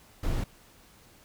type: noise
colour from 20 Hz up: brown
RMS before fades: -28 dBFS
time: 0.23-0.44 s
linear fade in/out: 5 ms
effects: pink hiss -57 dBFS RMS until 1.24 s